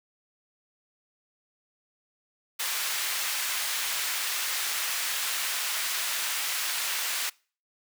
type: high-pass noise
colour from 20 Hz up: pink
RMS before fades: -30 dBFS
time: 2.59-7.3 s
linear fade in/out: 10 ms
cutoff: 1600 Hz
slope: 12 dB/octave
effects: noise-tail reverb RT60 0.4 s tail -25 dB re dry